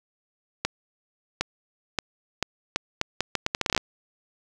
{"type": "accelerating click train", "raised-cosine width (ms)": 0.2, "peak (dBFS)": -6, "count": 17, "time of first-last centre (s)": [0.65, 3.777], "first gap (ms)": 760, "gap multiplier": 0.76, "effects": []}